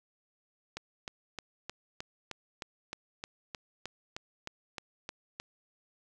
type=click train; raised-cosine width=0.2 ms; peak=-21 dBFS; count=16; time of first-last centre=0.77-5.4 s; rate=3.24 Hz; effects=none